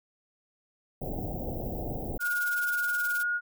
pink band-stop noise, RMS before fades -34 dBFS, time 1.01-2.18 s, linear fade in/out 10 ms, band 800 to 16000 Hz, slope 96 dB/octave
sine tone, 1438 Hz, F#6, 50 cents flat, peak -26 dBFS, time 2.19-3.41 s, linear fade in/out 50 ms
blue noise with tremolo, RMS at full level -36 dBFS, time 2.2-3.24 s, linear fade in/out 20 ms, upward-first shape triangle, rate 19 Hz, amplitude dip 80%
effects none

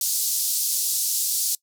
white band-pass noise, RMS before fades -24 dBFS, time 0.01-1.55 s, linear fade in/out 2 ms, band 4600 to 14000 Hz, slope 24 dB/octave, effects noise-tail reverb RT60 0.1 s tail -23 dB re dry

